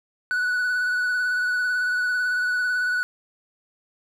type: tone with vibrato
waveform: triangle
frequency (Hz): 1480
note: F#6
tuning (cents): 0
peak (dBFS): -19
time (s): 0.31-3.03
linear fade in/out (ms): 0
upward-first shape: sine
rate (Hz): 18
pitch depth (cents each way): 24
effects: none